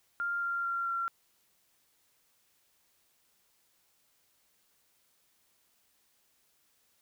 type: tone with pitch steps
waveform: sine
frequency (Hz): 1396.9 / 1387.3 / 1377.7 / 1368.2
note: F6 / F6 / F6 / F6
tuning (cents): 0 / -12 / -24 / -36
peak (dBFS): -30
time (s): 0.2-1.08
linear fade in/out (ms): 0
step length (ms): 220
effects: white hiss -71 dBFS RMS until 7.01 s